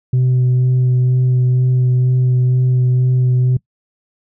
sine tone with vibrato, 126.6 Hz, B2, 43 cents sharp, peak -8 dBFS, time 0.13-3.57 s, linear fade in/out 5 ms, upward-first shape sine, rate 2.1 Hz, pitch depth 12 cents each way, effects noise-tail reverb RT60 0.1 s tail -23 dB re dry + tanh soft clip ceiling -9 dBFS

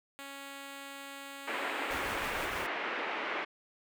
5% pulse tone, 277.2 Hz, C#4, in tune, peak -32 dBFS, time 0.19-2.46 s, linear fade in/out 0 ms
white band-pass noise, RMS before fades -36 dBFS, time 1.47-3.45 s, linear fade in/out 10 ms, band 280 to 2400 Hz, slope 24 dB/octave
pink noise with tremolo, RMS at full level -43 dBFS, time 1.9-2.67 s, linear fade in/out 10 ms, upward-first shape triangle, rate 6.3 Hz, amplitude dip 35%
effects none

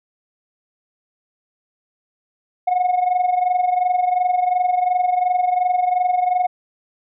sine tone with amplitude modulation, 726 Hz, F#5, 33 cents flat, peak -10 dBFS, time 2.67-6.47 s, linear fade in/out 10 ms, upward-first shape sine, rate 22.8 Hz, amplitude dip 75%, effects tanh soft clip ceiling -12 dBFS

